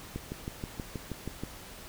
click train, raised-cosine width 3 ms, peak -22 dBFS, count 9, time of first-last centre 0.16-1.436 s, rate 6.27 Hz, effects pink hiss -47 dBFS RMS until 1.88 s

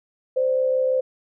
sine tone pair together, 518 / 584.2 Hz, C5 / D5, -17 / -9 cents, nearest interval major second, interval 208 cents, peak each -18 / -28 dBFS, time 0.36-1.01 s, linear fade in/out 10 ms, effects none

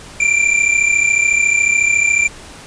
square tone pair together, 2341 / 2375 Hz, D7 / D7, -6 / +19 cents, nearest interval unison, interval 25 cents, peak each -16 / -14 dBFS, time 0.2-2.28 s, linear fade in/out 5 ms, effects pink hiss -36 dBFS RMS until 2.66 s + resampled to 22050 Hz

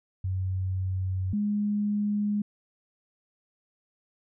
sine tone pair in turn, 93.7 / 207 Hz, F#2 / G#3, +22 / -5 cents, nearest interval octave + major second, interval 1373 cents, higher second, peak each -26 / -24 dBFS, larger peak second, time 0.24-1.33 / 1.33-2.42 s, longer neither, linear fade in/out 5 ms, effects none

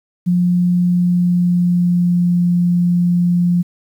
sine tone with pitch glide, 177.4 to 175.36 Hz, F3 to F3, +27 to +7 cents, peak -11 dBFS, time 0.26-3.63 s, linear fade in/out 20 ms, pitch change -20 cents, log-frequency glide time 0.81-2.42 s, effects 8-bit

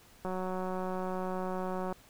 click train, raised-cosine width 1 ms, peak -23 dBFS, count 311, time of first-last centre 0.25-1.926 s, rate 185 Hz, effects pink hiss -59 dBFS RMS until 2.09 s

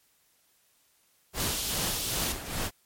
pink noise with tremolo, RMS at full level -31 dBFS, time 1.33-2.71 s, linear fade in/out 50 ms, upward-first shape sine, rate 2.5 Hz, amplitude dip 65%
pink high-pass noise, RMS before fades -33 dBFS, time 1.4-2.32 s, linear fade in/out 0 ms, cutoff 2800 Hz, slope 48 dB/octave
effects white hiss -67 dBFS RMS until 2.85 s + MP3 64 kbps

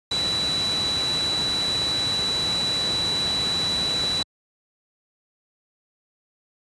sine tone in noise, 3951 Hz, B7, in tune, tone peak -22 dBFS, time 0.11-4.23 s, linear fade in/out 5 ms, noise pink, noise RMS -30 dBFS, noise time 0.11-4.23 s, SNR +5 dB, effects high-pass 80 Hz 12 dB/octave + resampled to 22050 Hz

